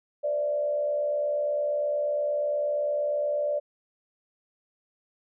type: tone with frequency modulation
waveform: sine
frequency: 587.3 Hz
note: D5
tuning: in tune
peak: -24 dBFS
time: 0.23-3.6 s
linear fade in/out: 20 ms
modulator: 68.5 Hz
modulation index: 0.53
effects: none